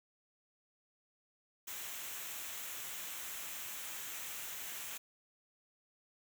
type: noise with comb filter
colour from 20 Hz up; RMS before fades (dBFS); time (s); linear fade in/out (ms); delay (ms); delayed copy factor
white; -44; 1.67-4.98; 10; 0.21; -0.5
effects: none